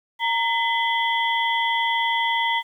sine tone cluster, 927 / 2015 / 3138 / 3377 Hz, A#5 / B6 / G7 / G#7, -10 / +34 / +1 / +28 cents, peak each -22 / -24 / -30 / -29 dBFS, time 0.19-2.63 s, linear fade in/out 50 ms, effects 9-bit

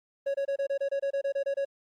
triangle tone bursts, 554.4 Hz, C#5, in tune, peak -24 dBFS, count 13, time 0.26-1.651 s, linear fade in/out 10 ms, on 83 ms, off 26 ms, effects Opus 24 kbps

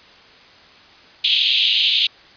white band-pass noise, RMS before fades -17 dBFS, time 1.24-2.07 s, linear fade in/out 5 ms, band 2800 to 3800 Hz, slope 48 dB/octave, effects white hiss -46 dBFS RMS until 2.36 s + resampled to 11025 Hz

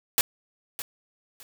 white noise with echo, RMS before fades -21 dBFS, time 0.18-0.21 s, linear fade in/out 0 ms, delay 610 ms, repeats 2, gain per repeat -13 dB, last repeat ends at 1.43 s, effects none

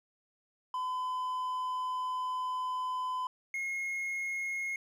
triangle tone pair in turn, 1013 / 2157 Hz, B5 / C#7, +44 / -48 cents, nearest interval octave + minor second, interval 1308 cents, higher second, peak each -30 / -31 dBFS, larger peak first, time 0.74-3.27 / 3.54-4.76 s, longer first, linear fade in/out 2 ms, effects none

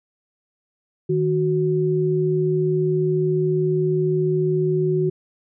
sine tone pair together, 155.57 / 370 Hz, D#3 / F#4, 0 / 0 cents, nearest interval octave + minor third, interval 1500 cents, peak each -21 / -19 dBFS, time 1.09-5.1 s, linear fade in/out 10 ms, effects none

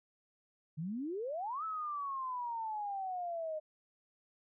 sine exponential two-way sweep, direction up then down, 146.83 to 1318 to 612 Hz, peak -36 dBFS, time 0.77-3.6 s, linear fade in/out 20 ms, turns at 1.64 s, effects none

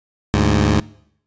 15% pulse tone pair together, 73.74 / 103.5 Hz, D2 / G#2, +8 / -5 cents, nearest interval tritone, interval 587 cents, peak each -10 dBFS, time 0.34-0.8 s, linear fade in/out 0 ms, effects noise-tail reverb RT60 0.7 s tail -22 dB re dry + resampled to 16000 Hz

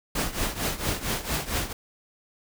pink noise with tremolo, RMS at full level -25 dBFS, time 0.15-1.73 s, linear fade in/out 5 ms, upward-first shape triangle, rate 4.4 Hz, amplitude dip 85%, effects none

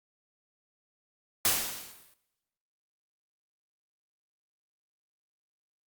white noise with exponential decay, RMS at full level -23 dBFS, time 1.45-2.14 s, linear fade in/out 1 ms, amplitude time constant 150 ms, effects noise-tail reverb RT60 1.0 s tail -19 dB re dry + Opus 48 kbps

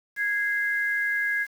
sine tone pair together, 1652 / 2081 Hz, G#6 / C7, -10 / -10 cents, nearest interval major third, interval 400 cents, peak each -24 / -29 dBFS, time 0.16-1.47 s, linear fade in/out 50 ms, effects 8-bit

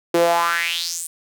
sawtooth tone with high-pass filter sweep, 169.7 Hz, F3, 49 cents flat, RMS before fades -20 dBFS, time 0.14-1.07 s, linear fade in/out 5 ms, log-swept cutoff 380 to 9600 Hz, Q 4.7, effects none

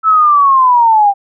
sine linear sweep, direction down, 1320 to 784 Hz, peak -5 dBFS, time 0.03-1.14 s, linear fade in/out 50 ms, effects none

